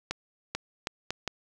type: accelerating click train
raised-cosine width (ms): 0.2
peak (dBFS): -13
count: 5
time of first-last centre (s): 0.11-1.277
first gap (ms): 440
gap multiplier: 0.73
effects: none